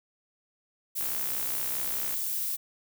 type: noise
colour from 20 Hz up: violet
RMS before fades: -31 dBFS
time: 0.95-2.57 s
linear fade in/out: 20 ms
type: click train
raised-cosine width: 0.3 ms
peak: -24 dBFS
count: 74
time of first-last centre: 1.01-2.14 s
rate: 64.6 Hz
effects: none